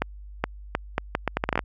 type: accelerating click train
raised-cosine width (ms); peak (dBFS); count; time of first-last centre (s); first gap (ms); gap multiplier
0.5; -7; 13; 0.02-1.592; 420; 0.74
effects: added 50 Hz sine -39 dBFS peak until 1.64 s